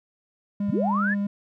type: tone with vibrato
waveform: triangle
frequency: 202.1 Hz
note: G#3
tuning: 47 cents flat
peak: -21 dBFS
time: 0.6-1.27 s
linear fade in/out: 5 ms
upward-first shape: triangle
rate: 7.9 Hz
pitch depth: 9 cents each way
type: linear sweep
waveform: sine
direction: up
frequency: 68.8 to 1824 Hz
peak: -23 dBFS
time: 0.68-1.15 s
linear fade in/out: 20 ms
effects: none